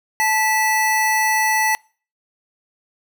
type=tone pair together; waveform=square; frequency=873 / 1964.1 Hz; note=A5 / B6; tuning=-14 / -10 cents; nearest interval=octave + major second; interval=1404 cents; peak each=-19 dBFS; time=0.2-1.75 s; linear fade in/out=0 ms; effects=noise-tail reverb RT60 0.4 s tail -25 dB re dry